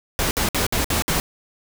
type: noise bursts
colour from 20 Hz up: pink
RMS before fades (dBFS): -21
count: 6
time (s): 0.19-1.2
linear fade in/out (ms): 0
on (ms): 120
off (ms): 58
effects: none